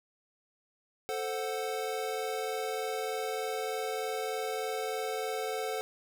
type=chord; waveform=square; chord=F# diminished; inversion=first; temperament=equal; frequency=440 / 523.3 / 740 Hz; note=A4 / C5 / F#5; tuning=0 / 0 / 0 cents; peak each=-36 / -39 / -38 dBFS; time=1.09-5.81 s; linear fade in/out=0 ms; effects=none